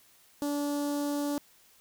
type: tone with notch filter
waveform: sawtooth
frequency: 289 Hz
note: D4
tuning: 28 cents flat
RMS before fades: -31 dBFS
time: 0.42-1.38 s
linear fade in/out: 0 ms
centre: 2200 Hz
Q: 0.51
effects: white hiss -61 dBFS RMS until 1.8 s